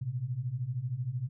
sine beating tone pair, 116.54 / 129.54 Hz, A#2 / C3, 0 / -17 cents, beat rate 13 Hz, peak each -36 / -33 dBFS, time 0.01-1.29 s, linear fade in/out 10 ms, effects none

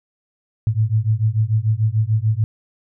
sine beating tone pair, 106.2 / 113 Hz, G#2 / A2, +39 / +47 cents, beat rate 6.8 Hz, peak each -18 dBFS, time 0.67-2.44 s, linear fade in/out 0 ms, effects none

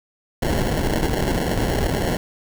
pink noise with sample-and-hold, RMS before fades -21 dBFS, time 0.42-2.17 s, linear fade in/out 5 ms, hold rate 1225 Hz, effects none

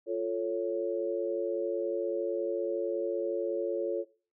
sine chord, F augmented, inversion none, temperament equal, 349.2 / 440 / 554.4 Hz, F4 / A4 / C#5, 0 / 0 / 0 cents, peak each -33 dBFS, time 0.06-4.05 s, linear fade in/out 50 ms, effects noise-tail reverb RT60 0.4 s tail -19 dB re dry

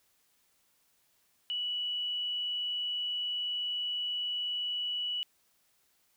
sine tone, 2947 Hz, F#7, 8 cents flat, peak -31 dBFS, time 1.5-5.23 s, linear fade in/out 0 ms, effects white hiss -71 dBFS RMS until 6.16 s

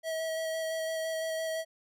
square tone with vibrato, 644 Hz, E5, 41 cents flat, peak -32 dBFS, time 0.03-1.65 s, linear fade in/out 50 ms, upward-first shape square, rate 5.9 Hz, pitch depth 10 cents each way, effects none

